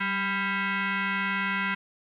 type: tone with frequency modulation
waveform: sine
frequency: 192.8 Hz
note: G3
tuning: 28 cents flat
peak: -25 dBFS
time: 0-1.75 s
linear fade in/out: 10 ms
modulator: 594 Hz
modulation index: 4
effects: 11-bit

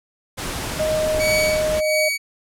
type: noise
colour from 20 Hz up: pink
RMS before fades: -27 dBFS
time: 0.37-1.81 s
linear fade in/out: 20 ms
type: tone with pitch glide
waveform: sine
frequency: 622.3 to 617.3 Hz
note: D#5 to D#5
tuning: 0 to -14 cents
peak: -18 dBFS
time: 0.79-2.09 s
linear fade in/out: 10 ms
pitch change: -14 cents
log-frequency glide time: 0.91-1.73 s
type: tone with tremolo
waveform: sawtooth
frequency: 2260 Hz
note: C#7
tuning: 33 cents sharp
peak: -15 dBFS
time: 1.19-2.18 s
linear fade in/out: 20 ms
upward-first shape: sine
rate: 1.5 Hz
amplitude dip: 100%
effects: low-pass 12000 Hz 12 dB/octave

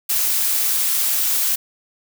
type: noise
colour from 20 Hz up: blue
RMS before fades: -19 dBFS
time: 0.09-1.56 s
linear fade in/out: 10 ms
effects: none

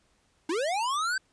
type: linear sweep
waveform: square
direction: up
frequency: 296 to 1574 Hz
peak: -27 dBFS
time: 0.49-1.18 s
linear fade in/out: 5 ms
effects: pink hiss -68 dBFS RMS until 1.32 s + resampled to 22050 Hz

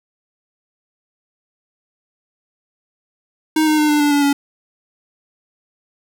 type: tone with pitch steps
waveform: square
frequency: 312.6 / 307.4 / 302.3 / 297.3 / 292.3 / 287.5 / 282.7 Hz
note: D#4 / D#4 / D#4 / D4 / D4 / D4 / C#4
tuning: +8 / -21 / -50 / +21 / -8 / -37 / +34 cents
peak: -13 dBFS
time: 3.56-4.33 s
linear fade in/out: 5 ms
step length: 110 ms
effects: none

